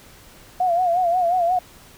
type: tone with vibrato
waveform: sine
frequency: 708 Hz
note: F5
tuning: 23 cents sharp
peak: -16 dBFS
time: 0.6-1.59 s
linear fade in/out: 5 ms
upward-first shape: sine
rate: 5.6 Hz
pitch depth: 85 cents each way
effects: pink hiss -47 dBFS RMS until 1.97 s